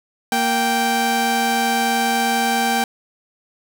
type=tone pair together; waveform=sawtooth; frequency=232.5 / 782 Hz; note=A#3 / G5; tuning=-4 / -4 cents; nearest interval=octave + major sixth; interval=2100 cents; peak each=-18 / -14 dBFS; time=0.32-2.84 s; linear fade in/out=2 ms; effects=none